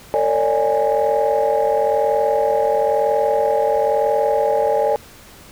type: tone cluster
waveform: sine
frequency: 452.9 / 558 / 599 / 827 Hz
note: A#4 / C#5 / D5 / G#5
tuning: -50 / +11 / +34 / -8 cents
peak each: -19 dBFS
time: 0.14-4.96 s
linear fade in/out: 0 ms
effects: tanh soft clip ceiling -8 dBFS + pink hiss -43 dBFS RMS until 5.51 s